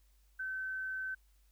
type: tone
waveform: sine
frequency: 1533 Hz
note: G6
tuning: 39 cents flat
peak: -36 dBFS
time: 0.39-1.15 s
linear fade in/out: 10 ms
effects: added 50 Hz sine -64 dBFS peak until 1.51 s + white hiss -75 dBFS RMS until 1.51 s